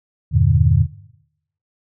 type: chord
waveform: sine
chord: E half-diminished seventh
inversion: none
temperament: just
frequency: 82.41 / 98.89 / 118.67 / 148.33 Hz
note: E2 / G2 / Bb2 / D3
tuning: 0 / +16 / +31 / +18 cents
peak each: -17 dBFS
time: 0.31-0.87 s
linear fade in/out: 50 ms
effects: noise-tail reverb RT60 0.8 s tail -18 dB re dry